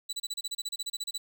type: tone bursts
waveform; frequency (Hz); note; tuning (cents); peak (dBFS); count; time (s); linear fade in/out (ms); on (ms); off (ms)
30% pulse; 3951; B7; 0; -29; 16; 0.09-1.18; 10; 40; 30
effects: none